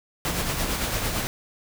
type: noise with tremolo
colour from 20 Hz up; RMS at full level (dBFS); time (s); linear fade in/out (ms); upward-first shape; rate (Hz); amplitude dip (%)
pink; -25; 0.25-1.27; 0; sine; 8.9; 40
effects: none